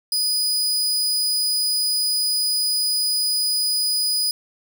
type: tone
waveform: sawtooth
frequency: 4965 Hz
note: D#8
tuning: 5 cents flat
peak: -16 dBFS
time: 0.12-4.31 s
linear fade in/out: 2 ms
effects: none